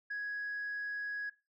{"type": "tone", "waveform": "sine", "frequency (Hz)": 1665, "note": "G#6", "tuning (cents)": 4, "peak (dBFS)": -34, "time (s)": [0.1, 1.3], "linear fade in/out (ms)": 10, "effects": ["noise-tail reverb RT60 0.3 s tail -19 dB re dry", "tanh soft clip ceiling -33 dBFS"]}